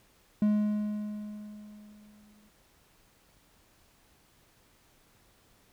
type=tone with exponential decay; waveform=triangle; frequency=210 Hz; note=G#3; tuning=19 cents sharp; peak=-19 dBFS; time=0.42-2.49 s; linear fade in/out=2 ms; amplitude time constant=450 ms; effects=pink hiss -64 dBFS RMS until 5.72 s